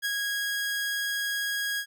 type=tone with ADSR envelope; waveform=sawtooth; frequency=1647 Hz; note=G#6; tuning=15 cents flat; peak=-22 dBFS; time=0.02-1.86 s; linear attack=33 ms; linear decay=33 ms; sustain=-2 dB; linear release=73 ms; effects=none